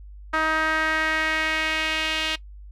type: tone with band-pass filter sweep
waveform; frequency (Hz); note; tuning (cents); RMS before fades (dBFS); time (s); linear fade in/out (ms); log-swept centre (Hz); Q
sawtooth; 315.4; D#4; +24; -24; 0.33-2.36; 10; 1400 to 3000; 2.4
effects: noise-tail reverb RT60 0.1 s tail -19 dB re dry + added 50 Hz sine -39 dBFS peak until 2.71 s